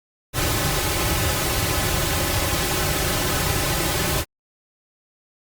pink noise with comb filter, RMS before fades -22 dBFS, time 0.33-4.25 s, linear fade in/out 50 ms, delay 4.3 ms, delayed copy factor -0.95, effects Opus 48 kbps

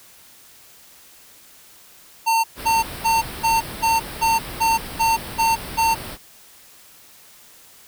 square tone bursts, 906 Hz, A#5, 50 cents flat, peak -16 dBFS, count 10, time 2.26-5.95 s, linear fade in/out 20 ms, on 180 ms, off 210 ms
pink band-stop noise, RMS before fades -33 dBFS, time 2.55-6.18 s, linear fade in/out 50 ms, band 5500 to 8100 Hz, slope 96 dB/octave
effects white hiss -48 dBFS RMS until 7.87 s

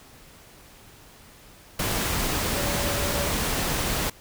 sine tone in noise, 573 Hz, D5, 43 cents flat, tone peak -32 dBFS, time 2.57-3.28 s, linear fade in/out 5 ms, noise pink, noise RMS -26 dBFS, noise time 1.79-4.1 s, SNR -9 dB, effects pink hiss -50 dBFS RMS until 4.2 s

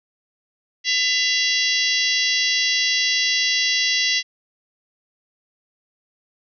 harmonic tone with a mistuned harmonic, 668 Hz, E5, 23 cents sharp, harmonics 3 / 4 / 5 / 6 / 7 / 8 / 9, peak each -23 / -24 / -25 / -26 / -26 / -27 / -28 dBFS, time 0.84-4.23 s, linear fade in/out 50 ms, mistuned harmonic 4, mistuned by +73 cents, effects none

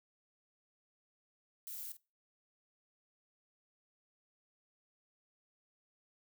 violet noise with echo, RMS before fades -45 dBFS, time 1.67-1.92 s, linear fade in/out 0 ms, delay 48 ms, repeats 1, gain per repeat -12 dB, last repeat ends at 1.968 s, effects noise-tail reverb RT60 0.3 s tail -22 dB re dry

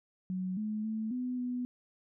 sine tone with pitch steps, 185.3 / 213.9 / 219.3 / 250.5 / 247.6 Hz, F#3 / A3 / A3 / B3 / B3, +3 / -49 / -6 / +25 / +5 cents, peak -32 dBFS, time 0.3-1.65 s, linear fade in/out 0 ms, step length 270 ms, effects none

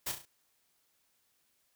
white noise with echo, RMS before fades -35 dBFS, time 0.06-0.12 s, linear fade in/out 10 ms, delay 34 ms, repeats 4, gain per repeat -6 dB, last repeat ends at 0.256 s, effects white hiss -74 dBFS RMS until 1.75 s

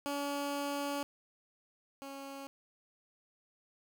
15% pulse tone pair in turn, 284.5 / 275.1 Hz, C#4 / C#4, +45 / -13 cents, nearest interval minor second, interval 58 cents, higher first, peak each -28 / -37 dBFS, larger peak first, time 0.06-1.03 / 2.02-2.47 s, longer first, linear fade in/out 0 ms, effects none

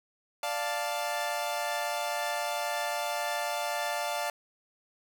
sawtooth chord, D minor, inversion none, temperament equal, 587.3 / 698.5 / 880 Hz, D5 / F5 / A5, 0 / 0 / 0 cents, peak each -31 / -30 / -31 dBFS, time 0.43-4.3 s, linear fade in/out 2 ms, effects none

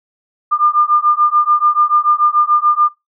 sine beating tone pair, 1200 / 1206.9 Hz, D6 / D6, +37 / +47 cents, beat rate 6.9 Hz, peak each -13 dBFS, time 0.51-2.89 s, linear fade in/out 20 ms, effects noise-tail reverb RT60 0.2 s tail -20 dB re dry

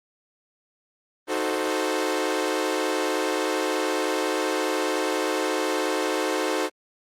sawtooth chord, D# diminished seventh, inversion none, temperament equal, 311.1 / 370 / 440 / 523.3 Hz, D#4 / F#4 / A4 / C5, 0 / 0 / 0 / 0 cents, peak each -25 dBFS, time 1.27-6.7 s, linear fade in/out 50 ms, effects low-pass 11000 Hz 12 dB/octave + Opus 24 kbps

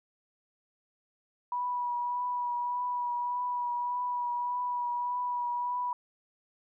sine tone with vibrato, 976 Hz, B5, 21 cents flat, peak -29 dBFS, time 1.52-5.93 s, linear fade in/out 2 ms, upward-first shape triangle, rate 1.7 Hz, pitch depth 21 cents each way, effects none

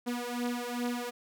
sawtooth beating tone pair, 241.3 / 243.8 Hz, B3 / B3, -40 / -22 cents, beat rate 2.5 Hz, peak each -31 dBFS, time 0.06-1.11 s, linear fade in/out 20 ms, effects none

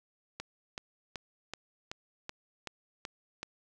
click train, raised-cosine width 0.2 ms, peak -21 dBFS, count 9, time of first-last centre 0.4-3.43 s, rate 2.64 Hz, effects none

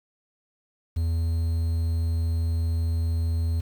triangle tone with quantisation, 82.41 Hz, E2, in tune, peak -20 dBFS, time 0.96-3.61 s, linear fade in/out 10 ms, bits 8, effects none

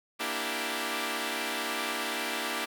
5% pulse chord, E half-diminished seventh, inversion second, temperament equal, 233.1 / 293.7 / 329.6 / 392 Hz, Bb3 / D4 / E4 / G4, 0 / 0 / 0 / 0 cents, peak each -25 dBFS, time 0.19-2.66 s, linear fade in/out 20 ms, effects none

